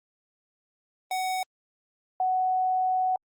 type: tone pair in turn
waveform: square / sine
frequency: 747 / 743.9 Hz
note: F#5 / F#5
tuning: +16 / +9 cents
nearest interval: unison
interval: 7 cents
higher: first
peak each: -27 / -22 dBFS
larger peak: second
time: 1.11-1.43 / 2.2-3.16 s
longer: second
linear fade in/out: 2 ms
effects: Opus 24 kbps